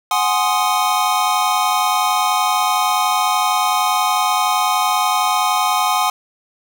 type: chord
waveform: square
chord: Ab dominant seventh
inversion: third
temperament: equal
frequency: 740 / 830.6 / 1046.5 / 1244.5 Hz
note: Gb5 / Ab5 / C6 / Eb6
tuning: 0 / 0 / 0 / 0 cents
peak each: -21 dBFS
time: 0.11-6.1 s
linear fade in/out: 2 ms
effects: none